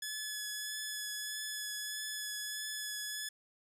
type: tone with vibrato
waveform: 10% pulse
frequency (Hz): 1708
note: G#6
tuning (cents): +48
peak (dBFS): -29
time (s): 0.02-3.29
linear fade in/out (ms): 5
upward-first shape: triangle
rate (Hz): 1.6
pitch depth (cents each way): 15
effects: none